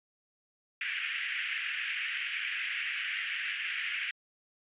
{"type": "band-pass noise", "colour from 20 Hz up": "white", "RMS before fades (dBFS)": -35, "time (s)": [0.81, 4.11], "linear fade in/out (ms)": 2, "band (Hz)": [1600, 2900], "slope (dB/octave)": 48, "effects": ["resampled to 8000 Hz"]}